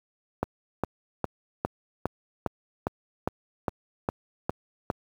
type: click train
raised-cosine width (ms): 1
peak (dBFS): -11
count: 12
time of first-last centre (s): 0.43-4.902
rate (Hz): 2.46
effects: high-pass 60 Hz 12 dB/octave + 8-bit